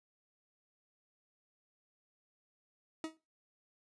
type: tone with exponential decay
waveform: 40% pulse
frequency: 318.2 Hz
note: D#4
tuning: 39 cents sharp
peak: -33 dBFS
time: 3.04-3.17 s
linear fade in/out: 1 ms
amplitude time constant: 28 ms
effects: noise-tail reverb RT60 0.3 s tail -20 dB re dry + resampled to 22050 Hz